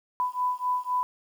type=beating tone pair; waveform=sine; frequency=995 / 998.9 Hz; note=B5 / B5; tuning=+13 / +19 cents; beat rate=3.9 Hz; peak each=-28 dBFS; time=0.2-1.03 s; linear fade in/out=0 ms; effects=9-bit